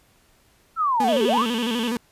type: linear two-way sweep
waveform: sine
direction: down then up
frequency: 1367 to 370 to 1367 Hz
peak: -18 dBFS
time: 0.76-1.46 s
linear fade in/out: 50 ms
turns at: 1.25 s
type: tone with vibrato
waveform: 35% pulse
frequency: 233.1 Hz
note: A#3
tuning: in tune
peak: -21 dBFS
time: 1-1.97 s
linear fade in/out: 2 ms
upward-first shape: square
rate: 12 Hz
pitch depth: 83 cents each way
type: band-pass noise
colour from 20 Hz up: white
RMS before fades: -33 dBFS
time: 1.07-1.9 s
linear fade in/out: 10 ms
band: 2700 to 3400 Hz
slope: 96 dB/octave
effects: pink hiss -59 dBFS RMS until 2.11 s + resampled to 32000 Hz